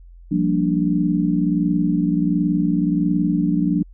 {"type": "chord", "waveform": "sine", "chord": "G minor seventh", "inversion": "third", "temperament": "equal", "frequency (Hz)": [174.61, 196, 233.1, 293.7], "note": ["F3", "G3", "Bb3", "D4"], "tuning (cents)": [0, 0, 0, 0], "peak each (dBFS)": [-20, -23, -25, -20], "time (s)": [0.31, 3.83], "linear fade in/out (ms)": 10, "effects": ["added 43 Hz sine -40 dBFS peak until 3.93 s"]}